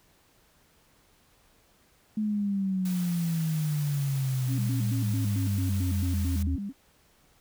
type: exponential sweep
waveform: sine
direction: down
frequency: 216.2 to 77.78 Hz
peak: -25 dBFS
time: 2.17-6.56 s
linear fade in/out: 5 ms
type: noise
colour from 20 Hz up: white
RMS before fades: -43 dBFS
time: 2.85-6.43 s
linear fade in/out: 5 ms
type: tone with vibrato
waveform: sine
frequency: 233.1 Hz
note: A#3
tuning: in tune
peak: -31 dBFS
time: 4.47-6.73 s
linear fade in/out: 50 ms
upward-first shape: square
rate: 4.5 Hz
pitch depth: 260 cents each way
effects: pink hiss -63 dBFS RMS until 7.4 s